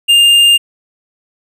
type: tone with tanh clipping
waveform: triangle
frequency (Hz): 2807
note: F7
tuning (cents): +8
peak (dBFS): -6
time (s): 0.08-0.58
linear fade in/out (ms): 20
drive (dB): 13
effects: none